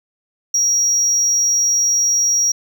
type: tone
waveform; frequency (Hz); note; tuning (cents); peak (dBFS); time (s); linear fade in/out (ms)
triangle; 5680; F8; +28; -11; 0.54-2.52; 5
effects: tanh soft clip ceiling -7 dBFS